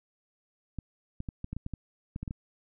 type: clicks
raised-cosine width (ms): 5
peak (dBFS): -23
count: 12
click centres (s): 0.787 / 1.204 / 1.288 / 1.444 / 1.53 / 1.566 / 1.664 / 1.737 / 2.161 / 2.23 / 2.278 / 2.309
effects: none